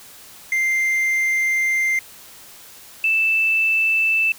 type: tone pair in turn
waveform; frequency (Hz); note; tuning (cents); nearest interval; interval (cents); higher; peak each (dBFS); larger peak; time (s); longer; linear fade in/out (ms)
triangle / sine; 2093 / 2644; C7 / E7; 0 / +5; major third; 405; second; -15; neither; 0.52-1.99 / 3.04-4.32; first; 2
effects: white hiss -43 dBFS RMS until 4.38 s